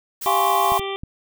blue noise, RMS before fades -30 dBFS, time 0.21-0.8 s, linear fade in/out 10 ms
harmonic tone, 392 Hz, G4, in tune, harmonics 1 / 2 / 3 / 5 / 6 / 7 / 8 / 9, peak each -27 / -33 / -33 / -39 / -36 / -42 / -35 / -37 dBFS, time 0.26-0.96 s, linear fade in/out 0 ms
sine chord, Db major seventh, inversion first, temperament equal, 698.5 / 830.6 / 1046.5 / 1108.7 Hz, F5 / Ab5 / C6 / Db6, 0 / 0 / 0 / 0 cents, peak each -22 dBFS, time 0.26-0.78 s, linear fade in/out 5 ms
clicks, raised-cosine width 5 ms, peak -21 dBFS, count 3, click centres 0.72 / 0.795 / 1.035 s
effects none

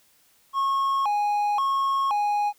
triangle tone with vibrato, 950 Hz, A#5, 33 cents sharp, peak -19 dBFS, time 0.53-2.53 s, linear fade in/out 50 ms, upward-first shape square, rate 0.95 Hz, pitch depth 240 cents each way, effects white hiss -61 dBFS RMS until 2.58 s

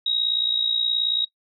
sine tone with amplitude modulation, 3800 Hz, A#7, 33 cents sharp, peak -17 dBFS, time 0.06-1.25 s, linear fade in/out 5 ms, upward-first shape sine, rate 58.7 Hz, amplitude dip 75%, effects noise-tail reverb RT60 0.1 s tail -17 dB re dry

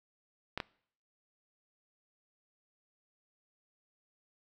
clicks, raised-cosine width 0.3 ms, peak -18 dBFS, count 2, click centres 0.576 / 0.602 s, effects noise-tail reverb RT60 0.6 s tail -23 dB re dry

